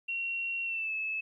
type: tone with pitch glide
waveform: sine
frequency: 2737 to 2604 Hz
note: F7 to E7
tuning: -36 to -22 cents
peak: -31 dBFS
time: 0.08-1.21 s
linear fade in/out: 10 ms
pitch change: -86 cents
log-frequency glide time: 0.64-0.93 s
effects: 12-bit